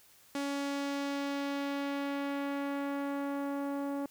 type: tone with low-pass filter sweep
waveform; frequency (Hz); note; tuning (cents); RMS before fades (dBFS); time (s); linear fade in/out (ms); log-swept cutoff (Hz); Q
sawtooth; 281; C#4; +24; -35; 0.35-4.06; 2; 8900 to 920; 0.82
effects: white hiss -61 dBFS RMS until 4.1 s